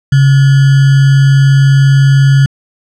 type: tone with sample-and-hold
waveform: sine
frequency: 137.1 Hz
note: C#3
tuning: 19 cents flat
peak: -3 dBFS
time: 0.12-2.46 s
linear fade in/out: 5 ms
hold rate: 1575 Hz
effects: low-pass 6000 Hz 12 dB/octave